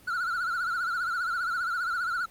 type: tone with vibrato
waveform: triangle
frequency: 1407 Hz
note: F6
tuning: 12 cents sharp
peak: -25 dBFS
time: 0.07-2.26 s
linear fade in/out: 10 ms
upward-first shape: triangle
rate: 15 Hz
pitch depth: 120 cents each way
effects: pink hiss -55 dBFS RMS until 2.3 s + Opus 24 kbps